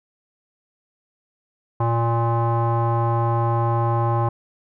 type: tone with low-pass filter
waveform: square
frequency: 116.54 Hz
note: A#2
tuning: in tune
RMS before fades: -20 dBFS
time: 1.8-4.29 s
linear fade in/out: 5 ms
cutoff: 950 Hz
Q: 8.7
effects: none